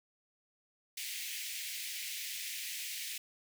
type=high-pass noise; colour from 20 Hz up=pink; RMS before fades=-41 dBFS; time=0.97-3.18 s; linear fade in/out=5 ms; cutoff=2000 Hz; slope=48 dB/octave; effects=none